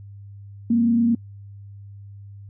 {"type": "tone with frequency modulation", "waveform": "sine", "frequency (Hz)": 233.1, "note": "A#3", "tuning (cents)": 0, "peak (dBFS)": -15, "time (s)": [0.7, 1.15], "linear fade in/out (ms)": 5, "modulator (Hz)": 28.9, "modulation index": 0.33, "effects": ["noise-tail reverb RT60 0.1 s tail -25 dB re dry", "added 100 Hz sine -38 dBFS peak until 2.49 s"]}